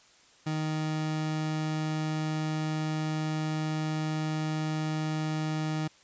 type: tone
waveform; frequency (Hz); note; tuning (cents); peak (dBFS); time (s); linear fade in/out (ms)
30% pulse; 155.56; D#3; 0; -26; 0.46-5.88; 10
effects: white hiss -59 dBFS RMS until 6.03 s + resampled to 16000 Hz